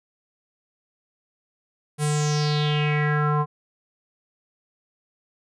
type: tone with low-pass filter sweep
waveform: square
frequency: 149.3 Hz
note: D3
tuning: 29 cents sharp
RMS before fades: -22 dBFS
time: 1.98-3.46 s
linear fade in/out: 50 ms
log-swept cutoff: 10000 to 1000 Hz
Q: 5.1
effects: none